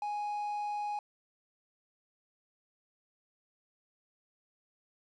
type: tone with quantisation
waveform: triangle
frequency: 830.6 Hz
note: G#5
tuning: in tune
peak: -31 dBFS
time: 0.02-0.99 s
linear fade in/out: 2 ms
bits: 10
effects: resampled to 22050 Hz